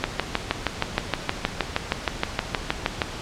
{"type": "click train", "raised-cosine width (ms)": 0.3, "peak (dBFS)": -4, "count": 20, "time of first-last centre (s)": [0.04, 3.018], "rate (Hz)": 6.38, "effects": ["pink hiss -34 dBFS RMS until 3.21 s", "low-pass 6000 Hz 12 dB/octave"]}